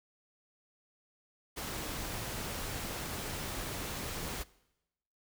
pink noise, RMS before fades -39 dBFS, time 1.56-4.44 s, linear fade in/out 20 ms, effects noise-tail reverb RT60 0.9 s tail -21 dB re dry

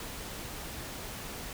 pink noise, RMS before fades -41 dBFS, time 0-1.53 s, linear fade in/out 2 ms, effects none

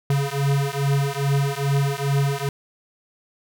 square beating tone pair, 138.59 / 140.99 Hz, C#3 / C#3, 0 / +30 cents, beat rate 2.4 Hz, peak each -23 dBFS, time 0.1-2.49 s, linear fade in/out 2 ms, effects none

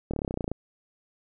slowing click train, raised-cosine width 2 ms, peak -16 dBFS, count 14, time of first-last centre 0.11-0.516 s, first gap 26 ms, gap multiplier 1.03, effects none

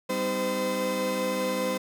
35% pulse tone cluster, 195.7 / 254.5 / 310.7 / 514 Hz, G3 / C4 / D#4 / C5, -3 / -48 / -2 / -31 cents, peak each -31 / -34 / -35 / -26 dBFS, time 0.09-1.78 s, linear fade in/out 10 ms, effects none

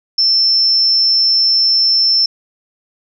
sine tone with amplitude modulation, 5340 Hz, E8, 22 cents sharp, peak -8 dBFS, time 0.18-2.26 s, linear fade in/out 5 ms, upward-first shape sine, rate 189 Hz, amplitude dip 25%, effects none

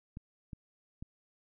clicks, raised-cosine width 5 ms, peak -30 dBFS, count 3, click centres 0.171 / 0.532 / 1.025 s, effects none

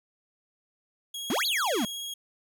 sawtooth tone with vibrato, 3295 Hz, G#7, 14 cents flat, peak -31 dBFS, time 1.14-2.14 s, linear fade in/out 5 ms, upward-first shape sine, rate 16 Hz, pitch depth 13 cents each way
square exponential two-way sweep, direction up then down, 195.8 to 4699 to 195.8 Hz, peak -26 dBFS, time 1.3-1.85 s, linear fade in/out 2 ms, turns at 1.46 s
effects none

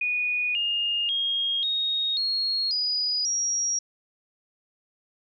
sine tone with pitch steps, 2466 / 2833 / 3254 / 3738 / 4294 / 4932 / 5665 Hz, D#7 / F7 / G#7 / A#7 / C8 / D#8 / F8, -16 / +24 / -36 / +4 / +44 / -16 / +24 cents, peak -23 dBFS, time 0.01-3.79 s, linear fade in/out 5 ms, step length 540 ms, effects none

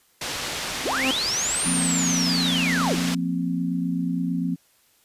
white low-pass noise, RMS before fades -30 dBFS, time 0.21-3.15 s, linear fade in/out 5 ms, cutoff 5300 Hz, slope 12 dB/octave
sawtooth tone with exponential growth, 263 Hz, C4, 9 cents sharp, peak -16 dBFS, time 0.66-1.11 s, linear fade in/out 2 ms, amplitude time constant 96 ms
sine linear two-way sweep, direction up then down, 209.7 to 9397 to 209.7 Hz, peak -23 dBFS, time 0.85-2.96 s, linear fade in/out 10 ms, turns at 1.68 s
sine chord, F suspended fourth, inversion none, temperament equal, 174.61 / 233.1 / 261.6 Hz, F3 / Bb3 / C4, 0 / 0 / 0 cents, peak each -25 / -31 / -26 dBFS, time 1.65-4.56 s, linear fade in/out 20 ms
effects white hiss -61 dBFS RMS until 5.04 s + resampled to 32000 Hz

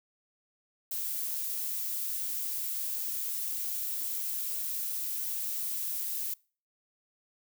violet noise, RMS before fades -34 dBFS, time 0.91-6.34 s, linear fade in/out 5 ms, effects noise-tail reverb RT60 0.4 s tail -25 dB re dry

